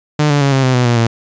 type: tone with pitch steps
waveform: sawtooth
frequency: 149.9 / 144.38 / 139.06 / 133.93 / 129 / 124.24 / 119.66 / 115.26 Hz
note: D3 / D3 / C#3 / C3 / C3 / B2 / A#2 / A#2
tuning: +36 / -29 / +6 / +41 / -24 / +11 / +46 / -19 cents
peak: -6 dBFS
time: 0.19-1.07 s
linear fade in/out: 5 ms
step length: 110 ms
effects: resampled to 16000 Hz